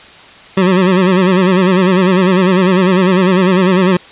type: tone with vibrato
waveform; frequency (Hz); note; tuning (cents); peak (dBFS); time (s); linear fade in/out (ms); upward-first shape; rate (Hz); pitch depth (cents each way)
25% pulse; 185; F#3; 0; -4; 0.57-3.97; 5; sine; 10; 86
effects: white hiss -37 dBFS RMS until 4.11 s + resampled to 8000 Hz